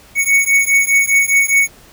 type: beating tone pair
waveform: square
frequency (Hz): 2221 / 2225.9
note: C#7 / C#7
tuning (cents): +3 / +7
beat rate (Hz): 4.9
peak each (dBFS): -14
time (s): 0.15-1.69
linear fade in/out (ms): 50
effects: pink hiss -44 dBFS RMS until 1.92 s